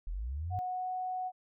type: linear sweep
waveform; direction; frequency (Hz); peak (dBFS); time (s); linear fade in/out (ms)
sine; up; 37.24 to 99.7; -34; 0.07-0.59; 0
type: tone with pitch glide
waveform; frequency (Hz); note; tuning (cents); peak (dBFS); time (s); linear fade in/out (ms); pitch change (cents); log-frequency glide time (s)
sine; 732 to 739.2; F#5 to F#5; -19 to -2; -33; 0.5-1.32; 50; +17; 0.62-0.89
effects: none